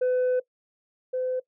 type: tone pair in turn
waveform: sine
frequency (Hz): 504 / 509.9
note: B4 / C5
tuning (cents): +35 / -45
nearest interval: unison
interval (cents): 20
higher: second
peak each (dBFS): -18 / -24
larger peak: first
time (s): 0.01-0.4 / 1.13-1.4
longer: first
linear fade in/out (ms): 10
effects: noise-tail reverb RT60 0.1 s tail -20 dB re dry + tanh soft clip ceiling -20 dBFS